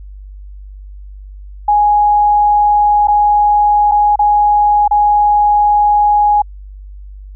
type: tone with dropouts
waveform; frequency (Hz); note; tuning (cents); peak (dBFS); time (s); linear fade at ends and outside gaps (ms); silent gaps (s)
sine; 830.6; G#5; 0; -7; 1.68-6.42; 5; 3.073-3.082 / 3.914-3.918 / 4.159-4.191 / 4.879-4.91
effects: added 49 Hz sine -29 dBFS peak until 7.35 s